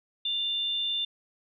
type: tone pair together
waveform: sine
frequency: 2824 / 3551 Hz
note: F7 / A7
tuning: +19 / +15 cents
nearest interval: major third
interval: 396 cents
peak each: -37 / -27 dBFS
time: 0.25-1.05 s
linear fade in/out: 5 ms
effects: none